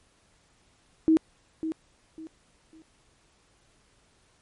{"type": "tone with echo", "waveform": "sine", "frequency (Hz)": 319.2, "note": "D#4", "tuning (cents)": 44, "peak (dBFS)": -16, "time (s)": [1.08, 1.17], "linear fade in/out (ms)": 0, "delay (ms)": 550, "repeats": 3, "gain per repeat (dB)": -11, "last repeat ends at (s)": 2.82, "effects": ["pink hiss -64 dBFS RMS until 4.41 s", "MP3 48 kbps"]}